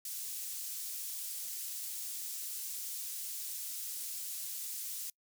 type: high-pass noise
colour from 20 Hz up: pink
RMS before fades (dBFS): -41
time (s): 0.05-5.1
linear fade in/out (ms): 2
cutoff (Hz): 7400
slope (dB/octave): 12
effects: noise-tail reverb RT60 0.1 s tail -25 dB re dry